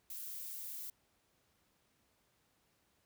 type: noise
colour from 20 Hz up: violet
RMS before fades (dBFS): -45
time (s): 0.1-0.9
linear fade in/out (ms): 2
effects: pink hiss -75 dBFS RMS until 3.05 s + high-pass 60 Hz 12 dB/octave